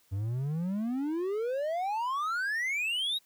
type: exponential sweep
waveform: triangle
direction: up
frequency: 93.2 to 3880 Hz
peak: -27 dBFS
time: 0.11-3.19 s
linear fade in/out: 20 ms
effects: white hiss -66 dBFS RMS until 3.25 s + high-pass 60 Hz 12 dB/octave